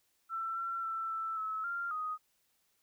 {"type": "tone with pitch steps", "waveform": "sine", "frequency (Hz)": [1338, 1356, 1334, 1326, 1296, 1389, 1249], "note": ["E6", "E6", "E6", "E6", "E6", "F6", "D#6"], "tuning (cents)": [25, 49, 20, 10, -30, -10, 6], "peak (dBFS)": -34, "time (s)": [0.29, 2.18], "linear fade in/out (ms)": 50, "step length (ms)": 270, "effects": ["white hiss -75 dBFS RMS until 2.82 s"]}